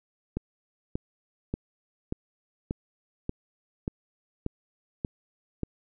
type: click train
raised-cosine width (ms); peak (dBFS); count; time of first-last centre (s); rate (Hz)
3; -16; 10; 0.37-5.633; 1.71
effects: none